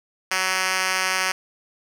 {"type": "tone with band-pass filter", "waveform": "5% pulse", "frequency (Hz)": 187.3, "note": "F#3", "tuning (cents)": 21, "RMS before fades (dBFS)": -23, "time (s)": [0.31, 1.32], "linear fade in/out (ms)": 5, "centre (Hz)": 4000, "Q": 0.55, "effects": []}